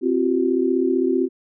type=tone cluster; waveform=sine; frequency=262.7 / 344.7 / 380.3 Hz; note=C4 / F4 / F#4; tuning=+7 / -23 / +48 cents; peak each=-21 dBFS; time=0.01-1.29 s; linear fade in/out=50 ms; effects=none